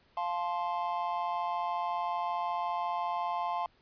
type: chord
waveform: triangle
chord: F major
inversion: none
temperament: just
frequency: 698.5 / 873.1 / 1047.7 Hz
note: F5 / A5 / C6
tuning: 0 / -14 / +2 cents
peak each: -33 dBFS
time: 0.17-3.66 s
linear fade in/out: 2 ms
effects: pink hiss -66 dBFS RMS until 3.81 s + resampled to 11025 Hz